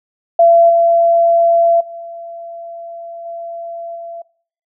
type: tone with level steps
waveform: sine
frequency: 677 Hz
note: E5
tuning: 46 cents sharp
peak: -5 / -8 / -27 / -24 / -26 dBFS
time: 0.39-4.22 s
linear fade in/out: 5 ms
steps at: 0.69 / 1.8 / 3.25 / 3.95 s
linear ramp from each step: 10 ms
effects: noise-tail reverb RT60 0.5 s tail -21 dB re dry